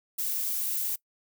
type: noise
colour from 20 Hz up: violet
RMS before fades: -30 dBFS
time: 0.18-0.96 s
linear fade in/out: 10 ms
effects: noise-tail reverb RT60 0.1 s tail -22 dB re dry